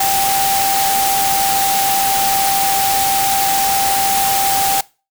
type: tone in noise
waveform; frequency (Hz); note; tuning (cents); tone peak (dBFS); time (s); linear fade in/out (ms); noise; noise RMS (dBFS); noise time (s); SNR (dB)
sine; 785; G5; +2; -15; 0-4.81; 5; white; -18; 0-4.81; 0
effects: noise-tail reverb RT60 0.3 s tail -21 dB re dry